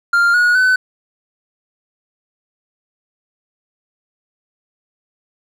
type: tone with pitch steps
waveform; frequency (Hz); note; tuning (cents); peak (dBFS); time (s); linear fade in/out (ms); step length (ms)
triangle; 1396.9 / 1452 / 1509.3; F6 / F#6 / F#6; 0 / -33 / +34; -8; 0.13-0.76; 5; 210
effects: none

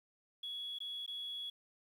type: tone with dropouts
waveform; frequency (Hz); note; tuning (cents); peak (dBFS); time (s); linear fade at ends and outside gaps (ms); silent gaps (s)
sine; 3361; G#7; +20; -39; 0.43-1.5; 5; 0.787-0.803 / 1.063-1.077
effects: tanh soft clip ceiling -36 dBFS + 11-bit

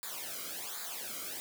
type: noise with flanger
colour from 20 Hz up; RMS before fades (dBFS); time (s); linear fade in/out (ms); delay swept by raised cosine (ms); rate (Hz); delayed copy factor
white; -41; 0.03-1.4; 0; 0.34 to 1.14; 1.3; -0.85
effects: none

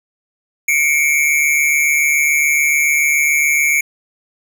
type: tone pair together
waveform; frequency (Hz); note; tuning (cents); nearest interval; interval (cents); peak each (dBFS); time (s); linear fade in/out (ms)
square; 2173 / 2320; C#7 / D7; -35 / -22; minor second; 113; -16 / -15; 0.68-3.81; 5
effects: none

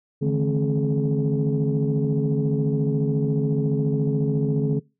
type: tone cluster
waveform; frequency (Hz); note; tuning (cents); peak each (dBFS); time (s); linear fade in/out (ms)
sine; 146.3 / 160.5 / 213.6 / 266.9 / 424; D3 / E3 / G#3 / C4 / G#4; -6 / -46 / +49 / +35 / +36; -21 / -27 / -27 / -27 / -26; 0.21-4.8; 20
effects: noise-tail reverb RT60 0.3 s tail -25 dB re dry + tanh soft clip ceiling -12 dBFS

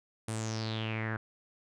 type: tone with low-pass filter sweep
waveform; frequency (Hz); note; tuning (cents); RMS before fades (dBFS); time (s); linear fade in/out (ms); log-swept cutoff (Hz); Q
sawtooth; 110.8; A2; +13; -35; 0.28-1.17; 5; 9600 to 1500; 6
effects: none

